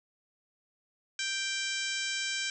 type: harmonic tone with a mistuned harmonic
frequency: 784 Hz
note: G5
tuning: in tune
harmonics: 2 / 3 / 4 / 5 / 6 / 7 / 8 / 9 / 10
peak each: -37 / -37 / -38 / -41 / -43 / -40 / -42 / -44 / -44 dBFS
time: 1.19-2.5 s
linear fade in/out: 2 ms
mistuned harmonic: 6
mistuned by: +19 cents
effects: none